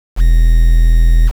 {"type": "tone with quantisation", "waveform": "triangle", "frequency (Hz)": 41.2, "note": "E1", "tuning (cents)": 0, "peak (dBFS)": -3, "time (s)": [0.16, 1.32], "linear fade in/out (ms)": 50, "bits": 5, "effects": []}